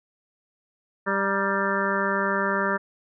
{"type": "harmonic tone with a mistuned harmonic", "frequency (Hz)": 197.1, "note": "G3", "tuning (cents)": 10, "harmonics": [1, 2, 3, 5, 6, 7, 8, 9], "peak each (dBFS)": [-30, -30, -30, -30, -30, -30, -30, -30], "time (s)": [1.06, 2.78], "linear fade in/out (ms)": 20, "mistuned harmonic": 5, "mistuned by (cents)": -53, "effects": []}